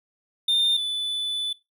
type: tone pair in turn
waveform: triangle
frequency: 3615 / 3488 Hz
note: A7 / A7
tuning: +46 / -16 cents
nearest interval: minor second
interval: 62 cents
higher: first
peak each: -17 / -23 dBFS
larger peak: first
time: 0.48-0.77 / 0.77-1.53 s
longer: second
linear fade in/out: 5 ms
effects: noise-tail reverb RT60 0.2 s tail -17 dB re dry